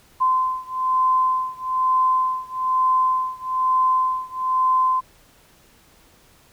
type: beating tone pair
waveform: sine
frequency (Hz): 1031 / 1032.1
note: C6 / C6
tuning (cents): -26 / -24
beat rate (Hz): 1.1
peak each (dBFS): -20 / -21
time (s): 0.2-5.01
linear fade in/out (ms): 20
effects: pink hiss -54 dBFS RMS until 6.52 s